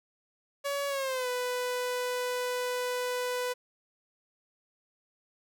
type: tone with pitch glide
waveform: sawtooth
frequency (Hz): 564 to 496.7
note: C#5 to B4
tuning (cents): +30 to +10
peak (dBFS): -26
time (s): 0.64-3.54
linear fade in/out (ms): 20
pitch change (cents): -220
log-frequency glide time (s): 0.88-1.28
effects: none